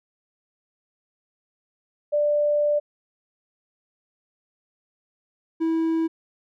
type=tone pair in turn; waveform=sine / triangle; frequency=590 / 325.6 Hz; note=D5 / E4; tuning=+8 / -21 cents; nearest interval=minor seventh; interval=1029 cents; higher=first; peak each=-18 dBFS; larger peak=neither; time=2.12-2.8 / 5.6-6.08 s; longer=first; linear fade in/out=20 ms; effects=none